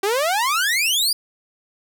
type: exponential sweep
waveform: sawtooth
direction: up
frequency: 379.5 to 4954 Hz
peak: -14 dBFS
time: 0.03-1.13 s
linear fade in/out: 5 ms
effects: none